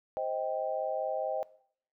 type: chord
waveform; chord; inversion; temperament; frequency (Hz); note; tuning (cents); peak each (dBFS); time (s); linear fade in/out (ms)
sine; C minor; none; just; 523.3 / 627.9 / 784.9; C5 / Eb5 / G5; 0 / +16 / +2; -35 / -34 / -36; 0.17-1.43; 0
effects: noise-tail reverb RT60 0.6 s tail -20 dB re dry